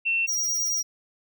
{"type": "tone pair in turn", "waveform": ["sine", "square"], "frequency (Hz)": [2700, 5703], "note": ["E7", "F8"], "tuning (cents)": [41, 35], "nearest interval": "octave + minor second", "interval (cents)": 1294, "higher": "second", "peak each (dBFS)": [-21, -24], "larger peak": "first", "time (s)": [[0.05, 0.27], [0.27, 0.83]], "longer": "second", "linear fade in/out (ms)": 20, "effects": []}